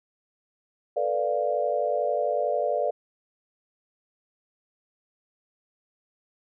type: chord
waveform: sine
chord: B half-diminished seventh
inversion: third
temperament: equal with one note detuned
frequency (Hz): 442.8 / 493.9 / 587.3 / 698.5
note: A4 / B4 / D5 / F5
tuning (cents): +11 / 0 / 0 / 0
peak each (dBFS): -31 / -29 / -26 / -29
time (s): 0.96-2.91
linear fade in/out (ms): 10
effects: none